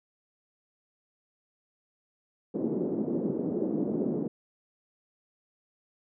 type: band-pass noise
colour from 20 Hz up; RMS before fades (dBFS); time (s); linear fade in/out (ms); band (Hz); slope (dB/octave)
white; -30; 2.54-4.28; 10; 190 to 380; 24
effects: none